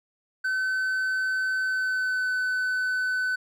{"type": "tone with pitch glide", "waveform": "triangle", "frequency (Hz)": [1524, 1508.2], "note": ["G6", "F#6"], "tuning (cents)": [-49, 33], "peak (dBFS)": -22, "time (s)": [0.44, 3.36], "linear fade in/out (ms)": 10, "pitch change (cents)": -18, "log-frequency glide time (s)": [1.62, 2.31], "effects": []}